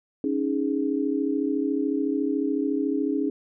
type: chord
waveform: sine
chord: C# suspended second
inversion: none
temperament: equal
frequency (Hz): 277.2 / 311.1 / 415.3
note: C#4 / D#4 / G#4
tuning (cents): 0 / 0 / 0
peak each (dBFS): -25 / -27 / -29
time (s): 0.24-3.3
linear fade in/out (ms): 2
effects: none